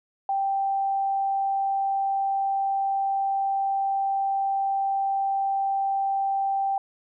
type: tone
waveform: sine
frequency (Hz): 784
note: G5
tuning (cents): 0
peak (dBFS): -22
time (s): 0.29-6.78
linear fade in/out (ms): 2
effects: none